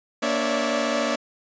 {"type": "tone cluster", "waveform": "sawtooth", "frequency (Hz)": [234.9, 288.7, 548, 582, 654], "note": ["A#3", "D4", "C#5", "D5", "E5"], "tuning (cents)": [13, -30, -20, -16, -14], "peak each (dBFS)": [-24, -26, -25, -23, -25], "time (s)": [0.22, 1.16], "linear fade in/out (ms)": 10, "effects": ["resampled to 16000 Hz"]}